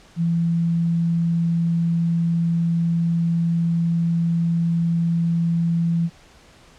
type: tone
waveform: sine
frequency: 168 Hz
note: E3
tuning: 33 cents sharp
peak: -17 dBFS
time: 0.16-6.1 s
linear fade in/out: 50 ms
effects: pink hiss -50 dBFS RMS until 6.78 s + low-pass 7000 Hz 12 dB/octave